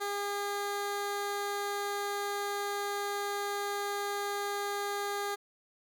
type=tone; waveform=15% pulse; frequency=405.4 Hz; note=G#4; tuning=42 cents flat; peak=-26 dBFS; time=0-5.36 s; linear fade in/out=20 ms; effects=none